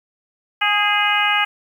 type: harmonic tone with a mistuned harmonic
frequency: 415.5 Hz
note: G#4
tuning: 1 cent sharp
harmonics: 2 / 3 / 4 / 5 / 6 / 7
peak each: -22 / -22 / -22 / -22 / -22 / -22 dBFS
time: 0.61-1.45 s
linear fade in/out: 10 ms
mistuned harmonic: 4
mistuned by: -34 cents
effects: 8-bit